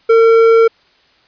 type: tone with hard clipping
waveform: triangle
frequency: 454.5 Hz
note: A#4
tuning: 44 cents flat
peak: -7 dBFS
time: 0.09-0.68 s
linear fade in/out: 10 ms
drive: 12 dB
effects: white hiss -52 dBFS RMS until 1.27 s + resampled to 11025 Hz